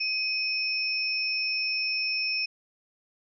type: tone pair together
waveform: sine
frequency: 2520 / 5340 Hz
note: D#7 / E8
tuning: +21 / +22 cents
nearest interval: octave + minor second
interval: 1301 cents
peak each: -28 / -29 dBFS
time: 0-2.46 s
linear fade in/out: 10 ms
effects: none